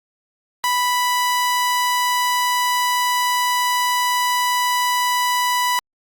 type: tone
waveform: sawtooth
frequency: 987.8 Hz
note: B5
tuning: in tune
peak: -13 dBFS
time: 0.64-5.79 s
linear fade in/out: 0 ms
effects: Opus 48 kbps